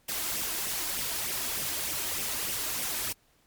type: noise with flanger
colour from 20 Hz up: white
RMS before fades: -32 dBFS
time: 0.08-3.13 s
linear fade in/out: 10 ms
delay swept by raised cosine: 0.34 to 3.24 ms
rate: 3.3 Hz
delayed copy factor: +0.55
effects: pink hiss -66 dBFS RMS until 3.46 s + MP3 96 kbps